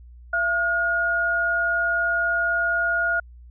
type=tone pair together; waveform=sine; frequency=676 / 1432.4 Hz; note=E5 / F6; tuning=+43 / +43 cents; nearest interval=octave + minor second; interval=1300 cents; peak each=-27 / -20 dBFS; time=0.33-3.2 s; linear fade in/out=5 ms; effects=added 60 Hz sine -42 dBFS peak until 3.5 s